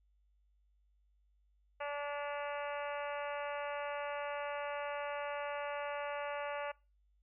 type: harmonic tone with a mistuned harmonic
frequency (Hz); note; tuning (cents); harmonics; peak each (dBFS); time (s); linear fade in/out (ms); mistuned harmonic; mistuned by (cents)
289; D4; -28; 2 / 3 / 4 / 5 / 6 / 7 / 8 / 9 / 10; -40 / -44 / -46 / -48 / -50 / -51 / -52 / -53 / -54; 1.8-6.72; 10; 10; -46
effects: noise-tail reverb RT60 0.3 s tail -23 dB re dry + added 50 Hz sine -69 dBFS peak until 7.22 s